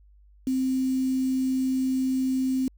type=tone with quantisation; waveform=sine; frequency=261.2 Hz; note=C4; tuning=3 cents flat; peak=-22 dBFS; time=0.47-2.68 s; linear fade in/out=2 ms; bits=7; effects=added 50 Hz sine -52 dBFS peak until 2.77 s